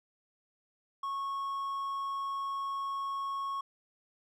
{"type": "tone", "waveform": "triangle", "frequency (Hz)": 1100, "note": "C#6", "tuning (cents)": -14, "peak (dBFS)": -31, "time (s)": [1.03, 3.61], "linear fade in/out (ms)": 5, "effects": []}